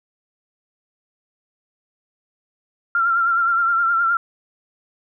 sine tone with vibrato, 1371 Hz, F6, 32 cents flat, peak -15 dBFS, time 2.95-4.17 s, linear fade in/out 2 ms, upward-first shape sine, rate 9.6 Hz, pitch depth 47 cents each way, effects none

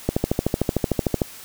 click train, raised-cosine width 2 ms, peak -5 dBFS, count 16, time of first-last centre 0.09-1.218 s, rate 13.3 Hz, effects white hiss -41 dBFS RMS until 1.44 s

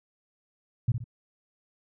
sine tone with echo, 118.6 Hz, A#2, 30 cents sharp, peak -19 dBFS, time 0.88-0.92 s, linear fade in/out 5 ms, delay 61 ms, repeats 2, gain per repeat -8 dB, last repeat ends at 1.042 s, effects none

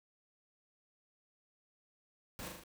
pink noise with echo, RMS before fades -45 dBFS, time 2.39-2.48 s, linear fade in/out 0 ms, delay 39 ms, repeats 4, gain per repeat -3 dB, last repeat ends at 2.636 s, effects none

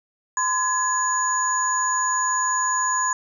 sine tone cluster, 1025 / 1681 / 6830 Hz, C6 / G#6 / G#8, -36 / +20 / +48 cents, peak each -22 / -27 / -24 dBFS, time 0.37-3.13 s, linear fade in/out 2 ms, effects none

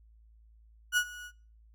35% pulse tone with ADSR envelope, 1461 Hz, F#6, 22 cents flat, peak -21 dBFS, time 0.92-1.32 s, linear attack 50 ms, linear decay 68 ms, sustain -20 dB, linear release 61 ms, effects noise-tail reverb RT60 0.4 s tail -22 dB re dry + added 55 Hz sine -56 dBFS peak until 1.74 s

